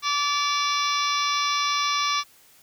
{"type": "harmonic tone with a mistuned harmonic", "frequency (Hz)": 579, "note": "D5", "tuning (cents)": -25, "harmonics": [2, 3, 4, 5, 6, 7, 8, 9, 10], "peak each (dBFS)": [-24, -37, -30, -36, -30, -33, -40, -32, -34], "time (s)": [0.02, 2.24], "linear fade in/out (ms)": 50, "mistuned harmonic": 5, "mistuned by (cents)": -64, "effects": ["white hiss -55 dBFS RMS until 2.62 s"]}